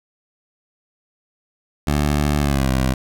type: tone with pitch glide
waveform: 15% pulse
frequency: 73.42 to 65.03 Hz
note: D2 to C2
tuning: 0 to -10 cents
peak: -10 dBFS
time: 1.87-2.94 s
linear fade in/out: 5 ms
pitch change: -210 cents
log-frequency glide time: 2.39-2.7 s
effects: none